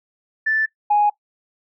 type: tone pair in turn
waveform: sine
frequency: 1760 / 830.6 Hz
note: A6 / G#5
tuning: 0 / 0 cents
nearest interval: octave + minor second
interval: 1300 cents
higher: first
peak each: -16 / -12 dBFS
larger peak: second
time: 0.46-0.66 / 0.9-1.1 s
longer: neither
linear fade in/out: 10 ms
effects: noise-tail reverb RT60 0.1 s tail -19 dB re dry + tanh soft clip ceiling -8 dBFS